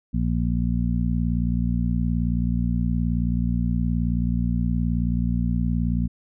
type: harmonic tone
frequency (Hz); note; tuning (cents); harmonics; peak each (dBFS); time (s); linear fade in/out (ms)
58.9; A#1; +19; 1 / 2 / 3 / 4; -24 / -27 / -25 / -27; 0.13-6.08; 20
effects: none